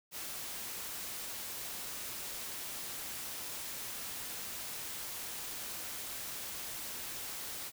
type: noise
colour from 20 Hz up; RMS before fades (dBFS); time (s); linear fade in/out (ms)
white; -42; 0.11-7.72; 50
effects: none